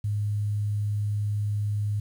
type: tone with quantisation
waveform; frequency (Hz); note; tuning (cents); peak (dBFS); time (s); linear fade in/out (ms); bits
sine; 103.83; G#2; 0; -24; 0.04-2; 5; 9
effects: none